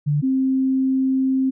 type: tone pair in turn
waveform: sine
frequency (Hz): 146.83 / 263.9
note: D3 / C4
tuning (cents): 0 / +15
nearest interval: minor seventh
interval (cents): 1015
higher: second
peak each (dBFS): -16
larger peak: neither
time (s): 0.06-0.22 / 0.22-1.51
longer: second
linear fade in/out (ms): 20
effects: none